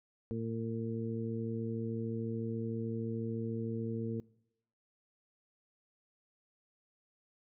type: harmonic tone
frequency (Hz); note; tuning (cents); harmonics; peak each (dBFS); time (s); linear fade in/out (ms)
113.7; A#2; -43; 1 / 2 / 3 / 4; -39 / -37 / -44 / -41; 0.31-4.2; 0
effects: noise-tail reverb RT60 0.8 s tail -23 dB re dry